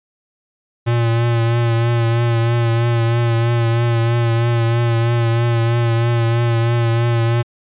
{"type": "tone with vibrato", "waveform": "square", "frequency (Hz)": 116.9, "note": "A#2", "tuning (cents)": 5, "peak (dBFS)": -14, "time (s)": [0.86, 7.43], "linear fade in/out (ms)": 20, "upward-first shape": "triangle", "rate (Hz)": 3.1, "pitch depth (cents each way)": 36, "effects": ["resampled to 8000 Hz"]}